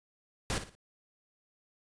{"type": "noise with echo", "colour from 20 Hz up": "pink", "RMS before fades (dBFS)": -32, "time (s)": [0.5, 0.58], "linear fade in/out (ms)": 0, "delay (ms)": 57, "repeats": 3, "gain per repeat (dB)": -10, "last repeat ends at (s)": 0.751, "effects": ["resampled to 22050 Hz"]}